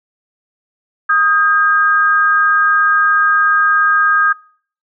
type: tone pair together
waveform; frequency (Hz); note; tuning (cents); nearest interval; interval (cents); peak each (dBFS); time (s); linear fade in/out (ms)
sine; 1247 / 1610.2; D#6 / G6; +3 / +46; major third; 443; -12; 1.09-4.33; 10
effects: noise-tail reverb RT60 0.5 s tail -24 dB re dry